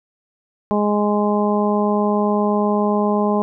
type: harmonic tone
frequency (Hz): 207.7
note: G#3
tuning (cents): 0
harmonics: 1 / 2 / 3 / 4 / 5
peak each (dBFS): -18 / -21 / -23 / -24 / -25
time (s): 0.71-3.42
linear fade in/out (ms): 0
effects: none